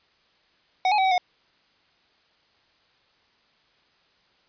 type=tone with pitch steps; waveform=square; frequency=746 / 840 / 763 / 758 / 724 Hz; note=F#5 / G#5 / G5 / F#5 / F#5; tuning=+14 / +19 / -47 / +42 / -38 cents; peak=-19 dBFS; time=0.85-1.18 s; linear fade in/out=2 ms; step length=66 ms; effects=white hiss -63 dBFS RMS until 4.48 s + resampled to 11025 Hz